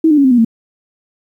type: tone with pitch steps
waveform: sine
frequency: 321 / 299.5 / 279.4 / 260.7 / 243.3 / 227 Hz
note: E4 / D4 / C#4 / C4 / B3 / A#3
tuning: -46 / +34 / +14 / -6 / -26 / -46 cents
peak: -6 dBFS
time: 0.04-0.448 s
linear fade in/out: 5 ms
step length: 68 ms
effects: 8-bit